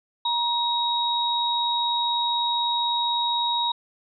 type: tone pair together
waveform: sine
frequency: 948 / 3792 Hz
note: A#5 / A#7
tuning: +29 / +29 cents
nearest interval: 2 octaves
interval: 2400 cents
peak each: -24 dBFS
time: 0.25-3.72 s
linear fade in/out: 5 ms
effects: none